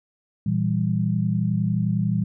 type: chord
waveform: sine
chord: E diminished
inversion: second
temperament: equal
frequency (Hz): 116.54 / 164.81 / 196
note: Bb2 / E3 / G3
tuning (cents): 0 / 0 / 0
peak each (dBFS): -24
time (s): 0.46-2.24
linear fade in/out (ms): 5
effects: none